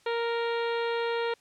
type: harmonic tone with a mistuned harmonic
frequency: 466.2 Hz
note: A#4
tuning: in tune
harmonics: 1 / 2 / 3 / 4 / 5 / 6 / 7 / 8 / 9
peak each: -28 / -34 / -38 / -40 / -42 / -44 / -45 / -46 / -47 dBFS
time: 0.06-1.34 s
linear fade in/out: 5 ms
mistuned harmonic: 7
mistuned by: +15 cents
effects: white hiss -62 dBFS RMS until 1.4 s + low-pass 7000 Hz 12 dB/octave